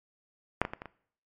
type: clicks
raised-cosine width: 0.5 ms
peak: -8 / -17 / -20 / -24 / -26 dBFS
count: 5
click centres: 0.616 / 0.651 / 0.735 / 0.819 / 0.857 s
effects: noise-tail reverb RT60 0.6 s tail -20 dB re dry + MP3 48 kbps